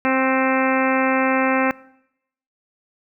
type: harmonic tone with a mistuned harmonic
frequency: 263.2 Hz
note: C4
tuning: 10 cents sharp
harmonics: 1 / 2 / 3 / 4 / 5 / 6 / 7 / 8 / 9 / 10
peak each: -20 / -23 / -25 / -26 / -27 / -28 / -28 / -29 / -30 / -30 dBFS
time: 0.05-1.71 s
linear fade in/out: 0 ms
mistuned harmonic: 6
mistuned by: -25 cents
effects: noise-tail reverb RT60 0.8 s tail -22 dB re dry